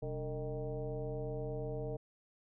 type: tone with frequency modulation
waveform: sine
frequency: 291.8 Hz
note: D4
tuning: 11 cents flat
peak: -36 dBFS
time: 0.02-1.97 s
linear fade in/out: 10 ms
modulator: 163 Hz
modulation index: 2
effects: none